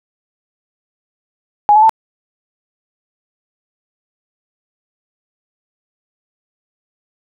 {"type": "tone with pitch steps", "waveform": "sine", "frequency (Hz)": [830.6, 859.4, 889.2], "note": ["G#5", "A5", "A5"], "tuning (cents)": [0, -41, 18], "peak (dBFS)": -5, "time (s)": [1.69, 1.894], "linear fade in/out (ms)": 0, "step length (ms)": 68, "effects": []}